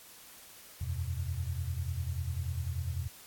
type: chord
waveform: sine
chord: E suspended second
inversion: none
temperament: equal with one note detuned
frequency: 82.41 / 92.5 / 125.85 Hz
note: E2 / F#2 / B2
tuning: 0 / 0 / +33 cents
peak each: -35 / -37 / -38 dBFS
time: 0.81-3.08 s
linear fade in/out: 5 ms
effects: white hiss -53 dBFS RMS until 3.26 s + AAC 64 kbps